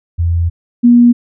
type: tone pair in turn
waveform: sine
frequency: 84.8 / 239.9 Hz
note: E2 / A#3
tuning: +50 / +50 cents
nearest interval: octave + tritone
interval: 1800 cents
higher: second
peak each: -10 / -3 dBFS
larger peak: second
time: 0.18-0.5 / 0.83-1.13 s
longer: first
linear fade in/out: 20 ms
effects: none